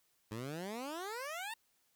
15% pulse exponential sweep, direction up, 103.83 to 932.3 Hz, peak -34 dBFS, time 0.31-1.54 s, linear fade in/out 5 ms, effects white hiss -75 dBFS RMS until 1.95 s

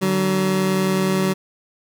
25% pulse tone pair together, 149.9 / 189.39 Hz, D3 / F#3, +36 / +41 cents, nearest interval major third, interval 405 cents, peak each -22 / -14 dBFS, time 0.01-1.34 s, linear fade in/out 20 ms, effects none

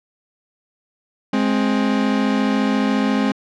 40% pulse tone pair together, 209 / 263.3 Hz, G#3 / C4, +11 / +11 cents, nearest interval major third, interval 400 cents, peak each -18 dBFS, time 1.33-3.32 s, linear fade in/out 5 ms, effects low-pass 4000 Hz 12 dB/octave

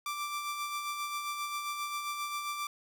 sawtooth tone with tremolo, 1174.7 Hz, D6, in tune, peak -29 dBFS, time 0.06-2.67 s, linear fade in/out 2 ms, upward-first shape sine, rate 7.5 Hz, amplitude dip 40%, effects none

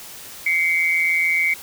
sine tone pair together, 2093 / 2260 Hz, C7 / C#7, 0 / +33 cents, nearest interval minor second, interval 133 cents, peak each -19 dBFS, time 0.46-1.54 s, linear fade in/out 5 ms, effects white hiss -38 dBFS RMS until 1.62 s

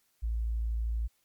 sine tone, 56.4 Hz, A1, 44 cents sharp, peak -28 dBFS, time 0.22-1.08 s, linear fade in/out 20 ms, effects white hiss -72 dBFS RMS until 1.24 s + MP3 96 kbps

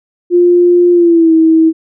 sine tone with pitch glide, 351.7 to 322.5 Hz, F4 to E4, +12 to -38 cents, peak -4 dBFS, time 0.3-1.73 s, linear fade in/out 50 ms, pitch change -150 cents, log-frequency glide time 0.92-1.33 s, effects none

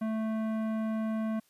sine tone with tanh clipping, 220 Hz, A3, in tune, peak -31 dBFS, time 0.01-1.4 s, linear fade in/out 10 ms, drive 15 dB, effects white hiss -68 dBFS RMS until 1.49 s + resampled to 32000 Hz

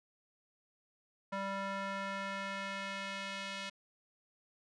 square tone with band-pass filter sweep, 196 Hz, G3, in tune, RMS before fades -40 dBFS, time 1.32-3.7 s, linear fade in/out 10 ms, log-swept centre 1100 to 3000 Hz, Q 1.1, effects resampled to 24000 Hz

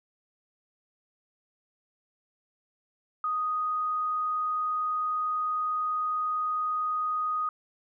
sine tone, 1244.5 Hz, D#6, in tune, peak -26 dBFS, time 3.24-7.49 s, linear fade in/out 2 ms, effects none

